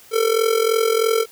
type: tone with amplitude modulation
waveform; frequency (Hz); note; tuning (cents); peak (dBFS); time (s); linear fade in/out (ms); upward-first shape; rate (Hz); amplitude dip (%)
square; 450; A4; +39; -13; 0.11-1.26; 50; sine; 43.1; 75
effects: white hiss -47 dBFS RMS until 1.31 s